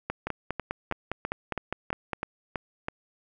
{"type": "two click trains", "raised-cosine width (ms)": 0.5, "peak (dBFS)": [-15, -14], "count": [9, 11], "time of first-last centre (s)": [[0.27, 2.884], [0.1, 2.133]], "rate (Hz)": [3.06, 4.92], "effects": []}